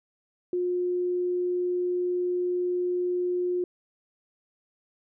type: tone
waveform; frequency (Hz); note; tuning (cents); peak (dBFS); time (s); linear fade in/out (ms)
sine; 357.8; F4; +42; -24; 0.53-3.64; 2
effects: none